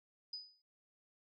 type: tone with exponential decay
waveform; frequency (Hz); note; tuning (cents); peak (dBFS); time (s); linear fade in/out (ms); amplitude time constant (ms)
sine; 4978; D#8; 0; -39; 0.33-0.62; 5; 62
effects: none